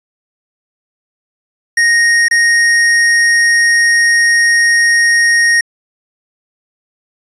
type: tone with dropouts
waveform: square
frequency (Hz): 1864.7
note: A#6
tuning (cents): 0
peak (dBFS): -8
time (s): 1.77-5.61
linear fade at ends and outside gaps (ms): 5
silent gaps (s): 2.284-2.31
effects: resampled to 22050 Hz